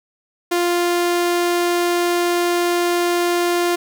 sawtooth tone, 349.2 Hz, F4, in tune, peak -12 dBFS, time 0.51-3.76 s, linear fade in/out 10 ms, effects none

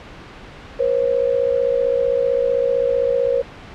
sine tone pair together, 484.4 / 540 Hz, B4 / C#5, -34 / -45 cents, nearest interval major second, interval 189 cents, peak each -18 dBFS, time 0.79-3.42 s, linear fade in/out 10 ms, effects pink hiss -38 dBFS RMS until 3.74 s + low-pass 3000 Hz 12 dB/octave

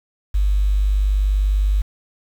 sine tone with quantisation, 49.74 Hz, G1, 26 cents sharp, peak -14 dBFS, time 0.34-1.82 s, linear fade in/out 10 ms, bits 7, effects none

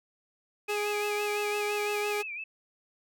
sawtooth tone, 415.3 Hz, G#4, in tune, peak -25 dBFS, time 0.68-2.23 s, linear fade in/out 20 ms
sine tone with vibrato, 2472 Hz, D#7, 12 cents flat, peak -35 dBFS, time 0.68-2.44 s, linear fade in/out 5 ms, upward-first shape sine, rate 5.9 Hz, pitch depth 110 cents each way
effects none

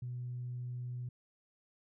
sine tone, 123.4 Hz, B2, 1 cent flat, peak -37 dBFS, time 0.02-1.09 s, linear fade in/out 5 ms, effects tanh soft clip ceiling -33 dBFS

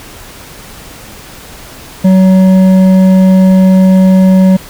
sine tone with hard clipping, 187.9 Hz, F#3, 27 cents sharp, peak -4 dBFS, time 2.04-4.57 s, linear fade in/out 10 ms, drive 7 dB, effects pink hiss -31 dBFS RMS until 4.69 s

